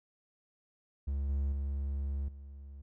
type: tone with level steps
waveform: triangle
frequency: 69.6 Hz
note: C#2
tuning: 8 cents sharp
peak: -29 / -27 / -30 / -43 dBFS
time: 1.07-2.82 s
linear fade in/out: 10 ms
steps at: 1.29 / 1.52 / 2.28 s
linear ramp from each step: 5 ms
effects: none